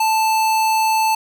square tone, 880 Hz, A5, in tune, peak -15 dBFS, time 0-1.15 s, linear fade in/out 5 ms, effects none

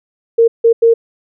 sine tone bursts at uneven times, 460.3 Hz, A#4, 22 cents flat, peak -5 dBFS, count 3, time 0.38-0.48 / 0.64-0.73 / 0.82-0.94 s, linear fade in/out 10 ms, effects none

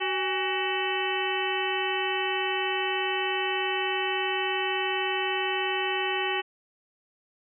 harmonic tone with a mistuned harmonic, 376.6 Hz, F#4, 31 cents sharp, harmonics 1 / 2 / 3 / 4 / 5 / 6 / 7 / 8, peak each -31 / -32 / -37 / -39 / -33 / -39 / -33 / -33 dBFS, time 0-6.42 s, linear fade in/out 20 ms, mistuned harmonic 2, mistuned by +140 cents, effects none

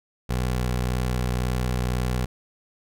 20% pulse tone with vibrato, 62 Hz, B1, 7 cents sharp, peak -18 dBFS, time 0.29-2.26 s, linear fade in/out 10 ms, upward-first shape triangle, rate 1.7 Hz, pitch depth 9 cents each way, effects none

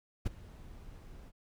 brown noise with ADSR envelope, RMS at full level -30 dBFS, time 0.25-1.32 s, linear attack 17 ms, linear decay 14 ms, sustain -20 dB, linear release 43 ms, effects none

